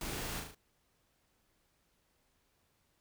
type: noise with echo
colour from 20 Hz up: pink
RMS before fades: -41 dBFS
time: 0.01-0.4 s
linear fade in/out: 2 ms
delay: 37 ms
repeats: 4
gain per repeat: -4 dB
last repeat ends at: 0.548 s
effects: pink hiss -75 dBFS RMS until 3 s